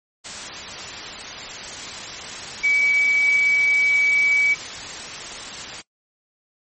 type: tone in noise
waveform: sine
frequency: 2281 Hz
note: C#7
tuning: 49 cents sharp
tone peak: -15 dBFS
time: 2.63-4.55 s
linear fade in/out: 20 ms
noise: white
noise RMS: -32 dBFS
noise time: 0.24-5.82 s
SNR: +14 dB
effects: noise-tail reverb RT60 0.1 s tail -21 dB re dry + MP3 32 kbps